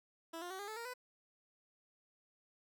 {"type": "tone with pitch steps", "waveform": "15% pulse", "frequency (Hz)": [329.6, 353.3, 378.6, 405.8, 434.9, 466.1, 499.6], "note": ["E4", "F4", "F#4", "G#4", "A4", "A#4", "B4"], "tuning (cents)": [0, 20, 40, -40, -20, 0, 20], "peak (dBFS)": -37, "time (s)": [0.33, 0.939], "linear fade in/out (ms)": 10, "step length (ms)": 87, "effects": []}